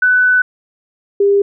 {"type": "tone pair in turn", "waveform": "sine", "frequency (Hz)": [1497, 401], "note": ["F#6", "G4"], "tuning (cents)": [20, 39], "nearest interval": "octave + major seventh", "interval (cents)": 2281, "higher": "first", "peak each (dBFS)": -8, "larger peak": "neither", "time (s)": [[0.02, 0.42], [1.2, 1.42]], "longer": "first", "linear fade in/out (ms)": 5, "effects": []}